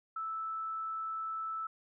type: tone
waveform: sine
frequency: 1315 Hz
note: E6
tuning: 5 cents flat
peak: -35 dBFS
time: 0.16-1.67 s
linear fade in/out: 5 ms
effects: none